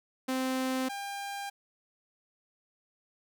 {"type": "tone pair in turn", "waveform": "sawtooth", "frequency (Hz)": [260, 800.1], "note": ["C4", "G5"], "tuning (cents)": [-11, 35], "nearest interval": "octave + perfect fifth", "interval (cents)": 1946, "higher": "second", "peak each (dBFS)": [-25, -32], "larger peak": "first", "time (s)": [[0.28, 0.89], [0.89, 1.5]], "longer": "neither", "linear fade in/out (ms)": 10, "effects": []}